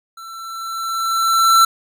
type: tone with level ramp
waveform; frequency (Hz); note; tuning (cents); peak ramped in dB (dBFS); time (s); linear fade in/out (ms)
square; 1341; E6; +29; -34 to -8; 0.17-1.65; 5
effects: none